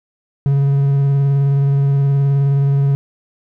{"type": "tone with vibrato", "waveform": "triangle", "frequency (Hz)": 139.3, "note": "C#3", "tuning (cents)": 9, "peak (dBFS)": -9, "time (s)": [0.46, 2.95], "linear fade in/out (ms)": 0, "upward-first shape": "square", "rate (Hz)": 19, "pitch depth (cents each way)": 15, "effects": []}